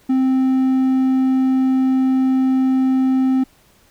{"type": "tone", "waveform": "triangle", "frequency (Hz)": 261.6, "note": "C4", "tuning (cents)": 0, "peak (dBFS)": -11, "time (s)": [0.09, 3.44], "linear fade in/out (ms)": 10, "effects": ["pink hiss -54 dBFS RMS until 3.9 s"]}